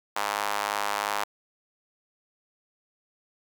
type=tone with high-pass filter; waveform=sawtooth; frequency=102.9 Hz; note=G#2; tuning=16 cents flat; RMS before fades=-29 dBFS; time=0.16-1.24 s; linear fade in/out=5 ms; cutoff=910 Hz; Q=1.9; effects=none